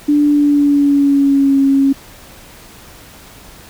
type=tone with pitch glide; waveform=sine; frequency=293.4 to 273.8 Hz; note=D4 to C#4; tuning=-2 to -21 cents; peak=-8 dBFS; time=0.08-1.93 s; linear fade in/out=10 ms; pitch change=-119 cents; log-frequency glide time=0.26-1.59 s; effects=pink hiss -39 dBFS RMS until 3.69 s